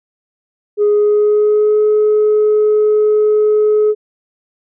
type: tone with pitch glide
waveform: sine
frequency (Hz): 415.3 to 425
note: G#4 to G#4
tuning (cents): 0 to +40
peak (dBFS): -7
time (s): 0.77-3.95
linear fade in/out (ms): 50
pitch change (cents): +40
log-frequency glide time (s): 0.88-1.81
effects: tanh soft clip ceiling -6 dBFS